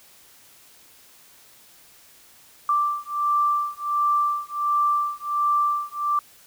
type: beating tone pair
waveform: sine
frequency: 1174.7 / 1176.1 Hz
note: D6 / D6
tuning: 0 / +2 cents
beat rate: 1.4 Hz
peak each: -23 dBFS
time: 2.69-6.19 s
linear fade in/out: 2 ms
effects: white hiss -52 dBFS RMS until 6.46 s